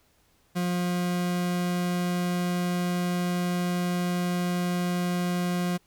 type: tone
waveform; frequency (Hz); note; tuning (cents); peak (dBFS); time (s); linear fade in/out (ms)
40% pulse; 177.5; F3; +28; -24; 0.55-5.78; 20
effects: pink hiss -65 dBFS RMS until 5.86 s